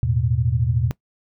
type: chord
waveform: sine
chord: E suspended fourth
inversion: none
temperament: equal with one note detuned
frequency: 81.74 / 110 / 123.47 Hz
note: E2 / A2 / B2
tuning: -14 / 0 / 0 cents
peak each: -24 / -22 / -20 dBFS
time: 0.03-0.91 s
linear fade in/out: 0 ms
effects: noise-tail reverb RT60 0.1 s tail -20 dB re dry